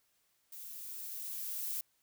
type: noise with level ramp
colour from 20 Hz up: violet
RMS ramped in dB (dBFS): -48 to -37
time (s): 0.52-1.81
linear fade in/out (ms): 5
effects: white hiss -75 dBFS RMS until 2.02 s

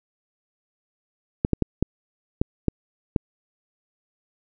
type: clicks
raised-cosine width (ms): 3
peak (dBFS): -6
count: 7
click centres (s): 1.449 / 1.533 / 1.623 / 1.826 / 2.415 / 2.683 / 3.162
effects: none

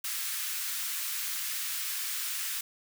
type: high-pass noise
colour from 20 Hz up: white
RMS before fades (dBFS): -34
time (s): 0.04-2.61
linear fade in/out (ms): 5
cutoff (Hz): 1300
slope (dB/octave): 24
effects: none

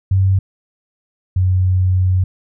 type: tone pair in turn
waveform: sine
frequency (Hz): 95.7 / 92.39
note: G2 / F#2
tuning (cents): -41 / -2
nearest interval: minor second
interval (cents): 61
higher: first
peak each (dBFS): -10 / -11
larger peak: first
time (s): 0.11-0.39 / 1.36-2.24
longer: second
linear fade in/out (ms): 5
effects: none

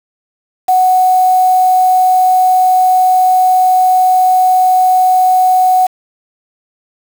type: tone with quantisation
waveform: sine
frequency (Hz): 741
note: F#5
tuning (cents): +2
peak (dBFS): -6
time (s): 0.68-5.87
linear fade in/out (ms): 10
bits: 4
effects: none

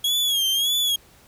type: tone with vibrato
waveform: 40% pulse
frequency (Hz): 3298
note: G#7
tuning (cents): -13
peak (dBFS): -18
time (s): 0.04-0.96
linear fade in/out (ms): 5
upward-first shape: sine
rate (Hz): 1.7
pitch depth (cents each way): 88
effects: pink hiss -53 dBFS RMS until 1.27 s

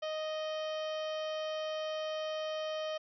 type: harmonic tone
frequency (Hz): 622.3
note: D#5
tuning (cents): 0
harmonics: 1 / 2 / 3 / 4 / 5 / 6 / 7 / 8 / 9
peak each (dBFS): -35 / -45 / -50 / -52 / -45 / -57 / -58 / -58 / -56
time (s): 0.02-2.98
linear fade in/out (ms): 10
effects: none

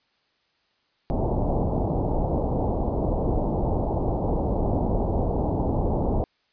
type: low-pass noise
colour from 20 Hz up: pink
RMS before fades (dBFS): -24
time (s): 1.1-6.24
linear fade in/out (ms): 0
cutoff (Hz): 870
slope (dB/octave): 48
effects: white hiss -68 dBFS RMS until 6.52 s + resampled to 11025 Hz

